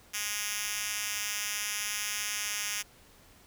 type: tone with high-pass filter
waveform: 5% pulse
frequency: 207.7 Hz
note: G#3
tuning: in tune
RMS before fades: -34 dBFS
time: 0.13-2.83 s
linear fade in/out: 20 ms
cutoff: 3300 Hz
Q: 0.72
effects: pink hiss -58 dBFS RMS until 3.46 s